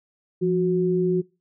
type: tone pair together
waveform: sine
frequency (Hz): 173.01 / 366.6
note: F3 / F#4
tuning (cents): -16 / -16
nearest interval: octave + minor second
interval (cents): 1300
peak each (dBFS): -23 / -20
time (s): 0.41-1.22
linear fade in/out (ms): 20
effects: noise-tail reverb RT60 0.3 s tail -24 dB re dry